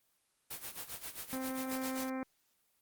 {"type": "noise with tremolo", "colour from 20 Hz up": "white", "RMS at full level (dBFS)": -41, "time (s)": [0.5, 2.1], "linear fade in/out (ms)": 10, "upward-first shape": "sine", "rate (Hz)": 7.5, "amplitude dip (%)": 80}
{"type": "harmonic tone", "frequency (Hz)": 261.6, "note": "C4", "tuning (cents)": 0, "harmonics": [1, 2, 3, 4, 5, 6, 7, 8, 9], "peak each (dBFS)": [-37, -43, -47, -49, -51, -53, -54, -55, -56], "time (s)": [1.33, 2.23], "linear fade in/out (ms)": 0}
{"effects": ["white hiss -75 dBFS RMS until 2.81 s", "Opus 24 kbps"]}